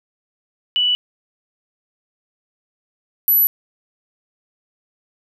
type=tone pair in turn; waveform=sine; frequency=2960 / 11840 Hz; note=F#7 / F#9; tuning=0 / 0 cents; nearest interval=2 octaves; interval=2400 cents; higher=second; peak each=-14 / -11 dBFS; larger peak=second; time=0.76-0.95 / 3.28-3.47 s; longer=neither; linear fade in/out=0 ms; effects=none